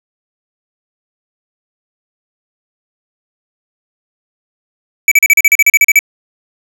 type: tone bursts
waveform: square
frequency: 2300 Hz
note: D7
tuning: 37 cents flat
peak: -4 dBFS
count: 13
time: 5.08-5.991 s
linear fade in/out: 2 ms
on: 35 ms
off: 38 ms
effects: none